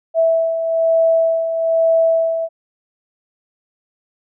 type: beating tone pair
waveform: sine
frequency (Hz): 655 / 656.1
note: E5 / E5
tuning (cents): -11 / -8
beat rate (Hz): 1.1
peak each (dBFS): -21 / -13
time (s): 0.14-2.49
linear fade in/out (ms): 50
effects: none